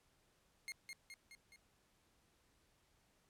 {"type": "tone with echo", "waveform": "sawtooth", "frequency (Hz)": 2138, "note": "C7", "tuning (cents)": 37, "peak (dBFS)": -40, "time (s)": [0.68, 0.72], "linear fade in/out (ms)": 0, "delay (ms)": 210, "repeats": 4, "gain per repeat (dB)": -4, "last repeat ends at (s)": 1.56, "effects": ["pink hiss -75 dBFS RMS until 3.29 s", "low-pass 12000 Hz 12 dB/octave"]}